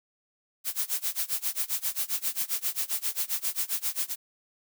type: noise with tremolo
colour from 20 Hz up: blue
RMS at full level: -27 dBFS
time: 0.64-4.16 s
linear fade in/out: 50 ms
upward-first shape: sine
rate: 7.5 Hz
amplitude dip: 95%
effects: none